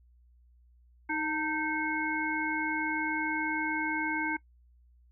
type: harmonic tone with a mistuned harmonic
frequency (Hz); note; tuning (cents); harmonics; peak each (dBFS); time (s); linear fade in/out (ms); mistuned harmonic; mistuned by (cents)
311.1; D#4; 0; 1 / 3 / 5 / 7; -34 / -34 / -34 / -34; 1.09-4.37; 10; 3; -53
effects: noise-tail reverb RT60 0.1 s tail -21 dB re dry + added 60 Hz sine -58 dBFS peak until 5.11 s